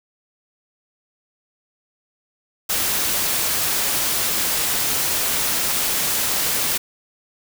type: noise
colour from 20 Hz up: white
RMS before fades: -21 dBFS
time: 2.69-6.78 s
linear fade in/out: 10 ms
effects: none